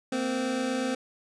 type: tone pair together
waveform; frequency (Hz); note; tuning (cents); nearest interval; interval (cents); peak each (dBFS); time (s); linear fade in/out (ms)
25% pulse; 230 / 258.5; A#3 / C4; -23 / -21; major second; 202; -30 / -24; 0.12-0.95; 5
effects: resampled to 22050 Hz